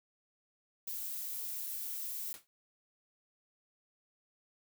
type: noise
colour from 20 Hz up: violet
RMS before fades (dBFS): -40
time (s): 0.87-2.33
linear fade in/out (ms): 5
type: noise with exponential decay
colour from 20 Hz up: white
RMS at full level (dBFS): -44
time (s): 2.34-2.47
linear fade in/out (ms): 0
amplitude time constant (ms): 28
effects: none